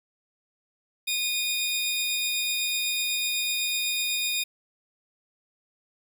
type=tone pair together; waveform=sawtooth; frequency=2458 / 3683 Hz; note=D#7 / A#7; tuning=-22 / -22 cents; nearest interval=perfect fifth; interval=700 cents; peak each=-25 dBFS; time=1.07-4.44 s; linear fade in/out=10 ms; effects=none